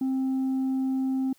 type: tone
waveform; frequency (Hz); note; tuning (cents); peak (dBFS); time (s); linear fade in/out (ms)
sine; 263.7; C4; +14; -21; 0.01-1.33; 5
effects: tanh soft clip ceiling -23 dBFS + white hiss -62 dBFS RMS until 1.38 s